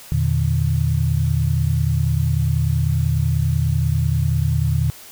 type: tone cluster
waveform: sine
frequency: 83.1 / 119.1 / 149.3 Hz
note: E2 / A#2 / D3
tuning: +15 / +38 / +29 cents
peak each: -20 dBFS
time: 0.12-4.9 s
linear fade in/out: 0 ms
effects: white hiss -41 dBFS RMS until 5.11 s